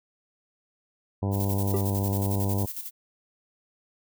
harmonic tone, 98.8 Hz, G2, 14 cents sharp, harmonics 1 / 2 / 3 / 4 / 5 / 6 / 7 / 8 / 9 / 10, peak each -25 / -31 / -35 / -37 / -39 / -41 / -42 / -43 / -44 / -45 dBFS, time 1.22-2.66 s, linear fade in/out 10 ms
violet noise with tremolo, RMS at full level -34 dBFS, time 1.31-2.91 s, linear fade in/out 50 ms, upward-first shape square, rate 11 Hz, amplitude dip 60%
triangle tone with exponential decay, 392 Hz, G4, in tune, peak -18 dBFS, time 1.74-1.9 s, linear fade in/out 1 ms, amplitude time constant 33 ms
effects none

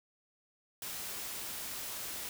white noise, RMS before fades -41 dBFS, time 0.82-2.29 s, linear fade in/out 2 ms, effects none

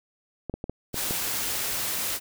clicks, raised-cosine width 2 ms, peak -18 dBFS, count 6, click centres 0.497 / 0.54 / 0.641 / 0.696 / 0.943 / 1.109 s
white noise, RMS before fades -29 dBFS, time 0.93-2.2 s, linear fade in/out 50 ms
effects none

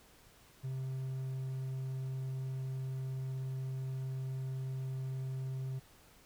triangle tone, 131.7 Hz, C3, 12 cents sharp, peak -34 dBFS, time 0.63-5.8 s, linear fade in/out 20 ms, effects pink hiss -62 dBFS RMS until 6.25 s

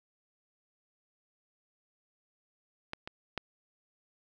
clicks, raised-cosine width 0.3 ms, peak -20 / -24 / -17 dBFS, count 3, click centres 2.934 / 3.075 / 3.377 s, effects none

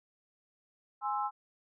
sine chord, Ab augmented, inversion none, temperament equal, 830.6 / 1046.5 / 1318.5 Hz, Ab5 / C6 / E6, 0 / 0 / 0 cents, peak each -33 / -36 / -36 dBFS, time 1.01-1.31 s, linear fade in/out 50 ms, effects none

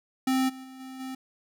square tone with level steps, 261.6 Hz, C4, in tune, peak -23 / -41 / -44 / -40 / -35 dBFS, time 0.27-1.15 s, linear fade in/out 5 ms, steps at 0.48 / 0.63 / 0.79 / 0.99 s, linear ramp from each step 20 ms, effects none

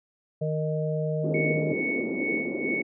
harmonic tone, 154.9 Hz, D#3, 7 cents flat, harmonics 1 / 3 / 4, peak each -27 / -31 / -31 dBFS, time 0.41-1.73 s, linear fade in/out 10 ms
pink band-pass noise, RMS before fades -30 dBFS, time 1.23-2.83 s, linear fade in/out 20 ms, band 250 to 430 Hz, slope 24 dB/octave
sine tone with tremolo, 2217 Hz, C#7, in tune, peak -26 dBFS, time 1.34-2.82 s, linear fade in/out 5 ms, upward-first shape sine, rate 2.3 Hz, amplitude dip 75%
effects none

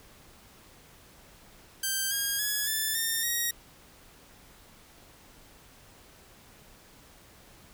5% pulse tone with pitch steps, 1568 / 1627.1 / 1688.3 / 1751.9 / 1817.9 / 1886.3 Hz, G6 / G#6 / G#6 / A6 / A#6 / A#6, 0 / -36 / +28 / -8 / -44 / +20 cents, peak -17 dBFS, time 1.83-3.51 s, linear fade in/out 5 ms, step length 280 ms, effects pink hiss -55 dBFS RMS until 7.73 s

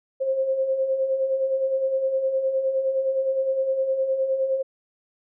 sine beating tone pair, 523.3 / 533 Hz, C5 / C5, 0 / +32 cents, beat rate 9.7 Hz, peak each -30 / -21 dBFS, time 0.2-4.63 s, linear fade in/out 20 ms, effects none

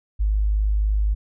sine tone, 51.8 Hz, G#1, 4 cents flat, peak -17 dBFS, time 0.19-1.15 s, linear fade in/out 20 ms, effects none

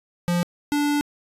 square tone pair in turn, 174.61 / 291.6 Hz, F3 / D4, 0 / -12 cents, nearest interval major sixth, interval 888 cents, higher second, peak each -20 / -20 dBFS, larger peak neither, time 0.28-0.43 / 0.72-1.01 s, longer second, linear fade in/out 0 ms, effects resampled to 32000 Hz

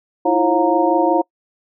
sine tone cluster, 319.9 / 345.2 / 542 / 714 / 928 Hz, D#4 / F4 / C#5 / F5 / A#5, +48 / -20 / -39 / +38 / -8 cents, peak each -19 dBFS, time 0.25-1.22 s, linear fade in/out 10 ms, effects noise-tail reverb RT60 0.1 s tail -26 dB re dry

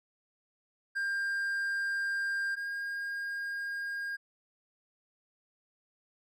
triangle tone pair in turn, 1597 / 1619.3 Hz, G6 / G#6, +32 / -44 cents, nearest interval unison, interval 24 cents, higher second, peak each -28 / -32 dBFS, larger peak first, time 0.95-2.56 / 2.56-4.17 s, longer neither, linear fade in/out 20 ms, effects none

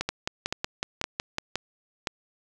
two click trains, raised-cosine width 0.2 ms, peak -10 / -10 dBFS, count 5 / 8, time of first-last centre 0.01-2.072 / 0.09-1.384 s, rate 1.94 / 5.41 Hz, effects none

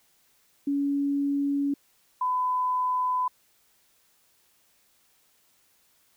sine tone pair in turn, 282.1 / 1005.3 Hz, C#4 / B5, +30 / +30 cents, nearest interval octave + minor seventh, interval 2200 cents, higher second, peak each -23 dBFS, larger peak neither, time 0.67-1.74 / 2.21-3.28 s, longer neither, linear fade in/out 5 ms, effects white hiss -65 dBFS RMS until 6.16 s

